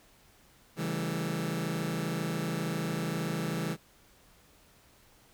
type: chord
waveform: sawtooth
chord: A dominant seventh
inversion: first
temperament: just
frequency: 137.5 / 165 / 198 / 220 Hz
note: C#3 / E3 / G3 / A3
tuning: -14 / +2 / +18 / 0 cents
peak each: -34 / -29 / -34 / -35 dBFS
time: 0.76-3.77 s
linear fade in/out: 50 ms
effects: pink hiss -61 dBFS RMS until 5.33 s